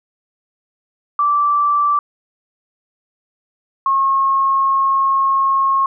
sine tone pair in turn, 1166 / 1084.5 Hz, D6 / C#6, -13 / -38 cents, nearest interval minor second, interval 125 cents, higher first, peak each -12 dBFS, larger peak neither, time 1.19-1.99 / 3.86-5.86 s, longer second, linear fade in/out 2 ms, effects none

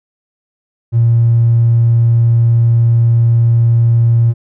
triangle tone, 116.54 Hz, A#2, in tune, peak -3 dBFS, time 0.92-4.34 s, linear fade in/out 50 ms, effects tanh soft clip ceiling -4 dBFS

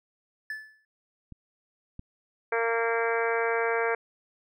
triangle tone with exponential decay, 1740 Hz, A6, 20 cents flat, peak -28 dBFS, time 0.5-0.85 s, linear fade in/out 2 ms, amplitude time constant 76 ms
clicks, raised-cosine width 5 ms, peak -31 / -27 dBFS, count 2, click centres 1.323 / 1.994 s
harmonic tone, 230 Hz, A#3, 23 cents flat, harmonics 2 / 3 / 4 / 5 / 6 / 7 / 8 / 9 / 10, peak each -27 / -33 / -34 / -37 / -35 / -32 / -39 / -37 / -37 dBFS, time 2.52-3.95 s, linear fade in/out 5 ms
effects none

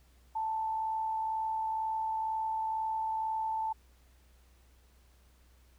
sine tone with amplitude modulation, 882 Hz, A5, 4 cents sharp, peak -29 dBFS, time 0.35-3.73 s, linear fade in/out 10 ms, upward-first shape sine, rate 62.1 Hz, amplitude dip 30%, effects added 62 Hz sine -60 dBFS peak until 5.78 s + pink hiss -68 dBFS RMS until 5.78 s

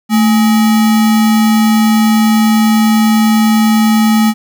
sine tone with sample-and-hold, 220 Hz, A3, in tune, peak -6 dBFS, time 0.09-4.34 s, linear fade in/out 50 ms, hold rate 1050 Hz, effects none

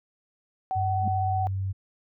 sine tone with vibrato, 754 Hz, F#5, 32 cents sharp, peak -25 dBFS, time 0.71-1.47 s, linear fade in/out 0 ms, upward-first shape sine, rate 16 Hz, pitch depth 10 cents each way
sine tone with pitch glide, 97.1 to 96.15 Hz, G2 to G2, -16 to -33 cents, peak -26 dBFS, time 0.75-1.73 s, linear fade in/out 20 ms, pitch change -17 cents, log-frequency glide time 0.89-1.48 s
sine tone with exponential growth, 206 Hz, G#3, 14 cents flat, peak -26 dBFS, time 0.98-1.08 s, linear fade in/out 2 ms, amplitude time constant 21 ms
effects none

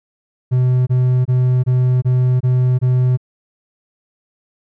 triangle tone bursts, 126.5 Hz, B2, 42 cents sharp, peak -9 dBFS, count 7, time 0.51-3.174 s, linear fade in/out 20 ms, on 360 ms, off 24 ms, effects none

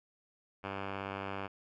5% pulse tone with low-pass filter, 98 Hz, G2, in tune, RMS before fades -40 dBFS, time 0.63-1.48 s, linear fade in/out 20 ms, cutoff 2100 Hz, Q 3.2, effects none

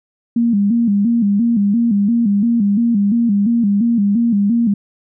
sine tone with vibrato, 217.4 Hz, A3, 21 cents flat, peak -11 dBFS, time 0.36-4.74 s, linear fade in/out 5 ms, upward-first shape square, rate 2.9 Hz, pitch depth 130 cents each way, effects none

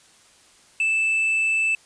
triangle tone, 2637 Hz, E7, in tune, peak -17 dBFS, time 0.8-1.75 s, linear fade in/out 2 ms, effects white hiss -54 dBFS RMS until 1.85 s + resampled to 22050 Hz

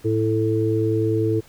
harmonic tone, 110 Hz, A2, in tune, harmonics 1 / 3 / 4, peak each -22 / -22 / -22 dBFS, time 0.04-1.41 s, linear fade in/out 20 ms, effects pink hiss -51 dBFS RMS until 1.48 s

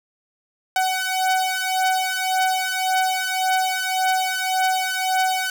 sawtooth beating tone pair, 750 / 751.8 Hz, F#5 / F#5, +23 / +27 cents, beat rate 1.8 Hz, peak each -18 / -19 dBFS, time 0.76-5.5 s, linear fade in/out 2 ms, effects none

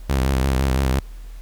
sawtooth tone with vibrato, 66.3 Hz, C2, 23 cents sharp, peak -13 dBFS, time 0.09-1 s, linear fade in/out 10 ms, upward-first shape sine, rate 5.9 Hz, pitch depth 66 cents each way, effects added 40 Hz sine -33 dBFS peak until 1.41 s + pink hiss -52 dBFS RMS until 1.41 s

